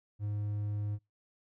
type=tone; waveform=triangle; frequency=103.83 Hz; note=G#2; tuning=in tune; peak=-30 dBFS; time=0.19-0.99 s; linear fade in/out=50 ms; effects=noise-tail reverb RT60 0.2 s tail -26 dB re dry